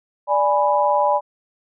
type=chord; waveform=sine; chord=G# diminished; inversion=second; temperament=equal; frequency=587.3 / 830.6 / 987.8 Hz; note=D5 / G#5 / B5; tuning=0 / 0 / 0 cents; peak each=-19 dBFS; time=0.27-1.21 s; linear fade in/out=50 ms; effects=none